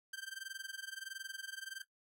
sawtooth tone with amplitude modulation, 1568 Hz, G6, in tune, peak -37 dBFS, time 0.13-1.82 s, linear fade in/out 5 ms, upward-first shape sine, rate 21.5 Hz, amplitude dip 90%, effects noise-tail reverb RT60 0.1 s tail -17 dB re dry + AAC 64 kbps

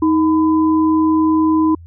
sine tone pair together, 314.9 / 1006 Hz, D#4 / B5, +21 / +32 cents, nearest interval octave + minor sixth, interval 2011 cents, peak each -11 / -20 dBFS, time 0.02-1.75 s, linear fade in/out 5 ms, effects added 84 Hz sine -35 dBFS peak until 1.86 s

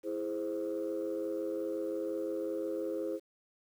sine chord, E augmented, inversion none, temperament equal, 329.6 / 415.3 / 523.3 Hz, E4 / G#4 / B#4, 0 / 0 / 0 cents, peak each -36 / -37 / -36 dBFS, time 0.03-3.2 s, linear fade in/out 50 ms, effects tanh soft clip ceiling -27 dBFS + 10-bit

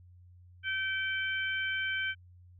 harmonic tone, 772 Hz, G5, 27 cents flat, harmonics 2 / 3 / 4, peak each -32 / -36 / -38 dBFS, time 0.63-2.15 s, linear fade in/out 50 ms, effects added 89 Hz sine -53 dBFS peak until 2.59 s

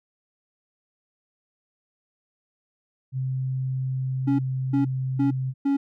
sine tone, 130.81 Hz, C3, in tune, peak -24 dBFS, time 3.12-5.54 s, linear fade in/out 50 ms
triangle tone bursts, 278.6 Hz, C#4, 9 cents sharp, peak -17 dBFS, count 4, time 4.27-5.77 s, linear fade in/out 10 ms, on 120 ms, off 340 ms
effects none

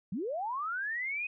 sine linear sweep, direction up, 158 to 2531 Hz, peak -32 dBFS, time 0.12-1.27 s, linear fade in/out 5 ms, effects none

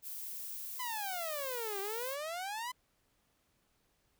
violet noise, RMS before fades -43 dBFS, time 0.02-2.17 s, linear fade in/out 50 ms
sawtooth exponential two-way sweep, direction down then up, 1026 to 386.4 to 1026 Hz, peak -34 dBFS, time 0.79-2.72 s, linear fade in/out 10 ms, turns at 1.8 s
effects pink hiss -75 dBFS RMS until 4.19 s

